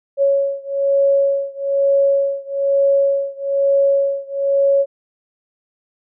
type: beating tone pair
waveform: sine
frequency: 554.4 / 555.5 Hz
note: C#5 / C#5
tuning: 0 / +4 cents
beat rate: 1.1 Hz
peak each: -16 / -17 dBFS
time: 0.17-4.86 s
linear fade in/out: 50 ms
effects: none